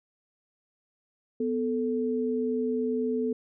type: tone pair together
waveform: sine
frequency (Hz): 248.5 / 439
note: B3 / A4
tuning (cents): +11 / -4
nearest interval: minor seventh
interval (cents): 985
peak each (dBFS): -28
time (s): 1.4-3.33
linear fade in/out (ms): 5
effects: none